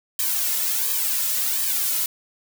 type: noise with flanger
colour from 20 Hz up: blue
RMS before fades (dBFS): -23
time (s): 0.19-2.06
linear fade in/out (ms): 2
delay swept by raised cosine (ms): 1.4 to 2.6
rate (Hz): 1.4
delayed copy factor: -1
effects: none